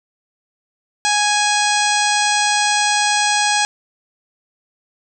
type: harmonic tone with a mistuned harmonic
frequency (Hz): 830.6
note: G#5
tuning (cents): 0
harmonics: 1 / 2 / 3 / 4 / 5 / 6 / 7 / 8 / 9 / 10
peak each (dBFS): -18 / -21 / -23 / -24 / -25 / -26 / -26 / -27 / -28 / -28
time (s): 1.05-3.65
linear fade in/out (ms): 0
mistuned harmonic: 9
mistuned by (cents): +54
effects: none